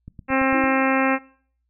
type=click train; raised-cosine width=5 ms; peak=-25 dBFS; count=6; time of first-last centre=0.08-0.639 s; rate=8.94 Hz
type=harmonic tone; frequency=265.9 Hz; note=C4; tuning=28 cents sharp; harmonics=1 / 2 / 3 / 4 / 5 / 6 / 7 / 8 / 9 / 10; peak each=-21 / -24 / -26 / -27 / -28 / -29 / -29 / -30 / -31 / -31 dBFS; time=0.28-1.19 s; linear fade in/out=50 ms
type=tone with exponential decay; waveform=sine; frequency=316.7 Hz; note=D#4; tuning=31 cents sharp; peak=-24 dBFS; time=0.54-1.19 s; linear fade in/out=5 ms; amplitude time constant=140 ms
effects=noise-tail reverb RT60 0.5 s tail -21 dB re dry + added 60 Hz sine -69 dBFS peak until 1.69 s